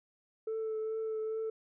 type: tone with vibrato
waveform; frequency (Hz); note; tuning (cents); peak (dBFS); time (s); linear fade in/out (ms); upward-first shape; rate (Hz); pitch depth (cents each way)
sine; 440; A4; 0; -31; 0.47-1.5; 5; triangle; 2.4; 18
effects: tanh soft clip ceiling -31 dBFS